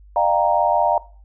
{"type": "chord", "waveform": "sine", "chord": "G minor seventh", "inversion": "second", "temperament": "equal with one note detuned", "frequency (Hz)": [602.4, 698.5, 784, 932.3], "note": ["D5", "F5", "G5", "Bb5"], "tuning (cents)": [44, 0, 0, 0], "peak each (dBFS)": [-21, -19, -22, -19], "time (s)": [0.16, 0.98], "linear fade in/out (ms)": 2, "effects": ["noise-tail reverb RT60 0.4 s tail -19 dB re dry", "added 50 Hz sine -43 dBFS peak until 1.24 s"]}